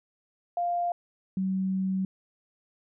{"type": "tone pair in turn", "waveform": "sine", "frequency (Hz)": [698.5, 189.66], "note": ["F5", "F#3"], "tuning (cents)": [0, 43], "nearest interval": "octave + major seventh", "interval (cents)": 2257, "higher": "first", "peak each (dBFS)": -25, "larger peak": "neither", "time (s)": [[0.57, 0.92], [1.37, 2.05]], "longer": "second", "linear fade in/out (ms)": 2, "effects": []}